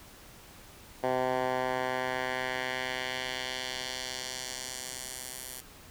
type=tone with band-pass filter sweep; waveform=10% pulse; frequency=128.2 Hz; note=C3; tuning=35 cents flat; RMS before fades=-34 dBFS; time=1.03-5.61 s; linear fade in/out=10 ms; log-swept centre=740 to 12000 Hz; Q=1.1; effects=pink hiss -52 dBFS RMS until 5.9 s